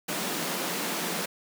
pink high-pass noise, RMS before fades -31 dBFS, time 0.08-1.26 s, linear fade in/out 10 ms, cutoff 160 Hz, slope 96 dB/octave, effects none

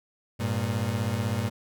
30% pulse beating tone pair, 100 / 116 Hz, G2 / A#2, +35 / -8 cents, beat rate 16 Hz, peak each -26 dBFS, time 0.39-1.5 s, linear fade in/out 20 ms, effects none

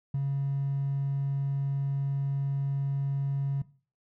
triangle tone with hard clipping, 138.59 Hz, C#3, in tune, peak -26 dBFS, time 0.14-3.62 s, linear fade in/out 5 ms, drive 3 dB, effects noise-tail reverb RT60 0.4 s tail -18 dB re dry

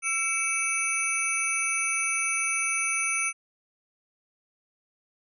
sine tone cluster, 1339 / 2266 / 2619 / 6130 / 9600 Hz, E6 / C#7 / E7 / G8 / D9, +27 / +37 / -12 / -40 / +37 cents, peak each -34 / -29 / -31 / -32 / -29 dBFS, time 0.02-3.33 s, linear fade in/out 50 ms, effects tanh soft clip ceiling -15 dBFS

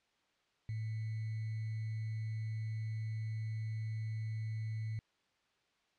sine tone with sample-and-hold, 110 Hz, A2, in tune, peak -36 dBFS, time 0.69-4.99 s, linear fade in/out 0 ms, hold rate 2100 Hz, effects white hiss -75 dBFS RMS until 5.98 s + low-pass 4000 Hz 12 dB/octave

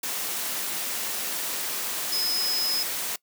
sine tone in noise, 5100 Hz, D#8, 42 cents sharp, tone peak -24 dBFS, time 2.12-2.83 s, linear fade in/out 5 ms, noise white, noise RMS -30 dBFS, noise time 0.03-3.16 s, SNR +3 dB, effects noise-tail reverb RT60 0.1 s tail -22 dB re dry + high-pass 200 Hz 12 dB/octave

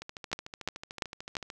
two click trains, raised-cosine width 0.2 ms, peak -12 / -23 dBFS, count 4 / 21, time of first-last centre 0.33-1.368 / 0.02-1.501 s, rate 2.89 / 13.5 Hz, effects none

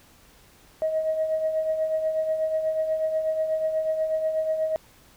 sine tone with tremolo, 632 Hz, D#5, 27 cents sharp, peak -19 dBFS, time 0.82-4.76 s, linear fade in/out 0 ms, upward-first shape triangle, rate 8.2 Hz, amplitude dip 60%, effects tanh soft clip ceiling -16 dBFS + pink hiss -55 dBFS RMS until 5.16 s

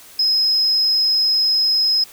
triangle tone, 5110 Hz, D#8, 45 cents sharp, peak -11 dBFS, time 0.19-2.04 s, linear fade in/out 5 ms, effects tanh soft clip ceiling -11 dBFS + white hiss -43 dBFS RMS until 2.12 s

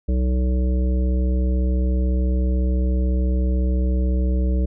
harmonic tone, 63 Hz, B1, 35 cents sharp, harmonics 1 / 3 / 5 / 7 / 9, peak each -17 / -27 / -31 / -34 / -36 dBFS, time 0.08-4.66 s, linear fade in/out 10 ms, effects none

